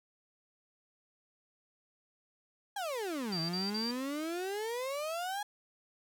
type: exponential two-way sweep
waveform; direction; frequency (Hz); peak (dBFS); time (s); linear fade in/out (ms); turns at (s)
35% pulse; down then up; 840 to 159.7 to 840; -33; 2.76-5.43; 5; 3.4
type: tone bursts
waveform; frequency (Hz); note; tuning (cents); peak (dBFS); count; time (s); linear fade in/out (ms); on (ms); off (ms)
sine; 4699; D8; 0; -35; 3; 3.32-3.912; 5; 170; 41
effects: none